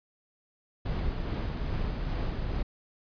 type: noise with tremolo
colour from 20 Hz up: brown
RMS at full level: -30 dBFS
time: 0.85-2.63 s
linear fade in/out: 10 ms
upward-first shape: sine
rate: 2.4 Hz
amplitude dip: 25%
effects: resampled to 11025 Hz